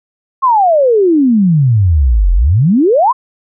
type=exponential two-way sweep; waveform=sine; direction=down then up; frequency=1100 to 41.2 to 1100 Hz; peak=-6 dBFS; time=0.42-3.13 s; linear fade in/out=20 ms; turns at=2.33 s; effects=none